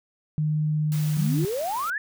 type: tone with pitch glide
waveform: sine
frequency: 152.9 to 151.84 Hz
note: D#3 to D#3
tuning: -30 to -42 cents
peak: -21 dBFS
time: 0.38-1.45 s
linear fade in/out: 0 ms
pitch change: -12 cents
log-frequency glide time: 0.63-1.27 s
type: noise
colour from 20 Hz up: white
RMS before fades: -39 dBFS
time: 0.92-1.9 s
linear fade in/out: 0 ms
type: exponential sweep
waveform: sine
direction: up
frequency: 164.7 to 1805 Hz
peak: -25 dBFS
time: 1.17-1.98 s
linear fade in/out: 2 ms
effects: none